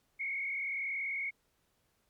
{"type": "tone with frequency modulation", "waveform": "sine", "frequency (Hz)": 2199, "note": "C#7", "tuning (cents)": -14, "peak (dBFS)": -33, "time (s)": [0.19, 1.31], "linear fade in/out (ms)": 20, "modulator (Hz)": 41.1, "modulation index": 1.6, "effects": ["pink hiss -75 dBFS RMS until 2.09 s", "MP3 96 kbps"]}